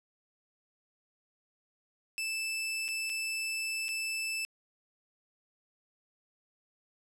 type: tone with dropouts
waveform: sawtooth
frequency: 2637 Hz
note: E7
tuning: in tune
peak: -29 dBFS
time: 2.18-4.45 s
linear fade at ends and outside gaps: 0 ms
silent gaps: 2.881-2.887 / 3.095-3.099 / 3.883-3.889 s
effects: low-pass 12000 Hz 12 dB/octave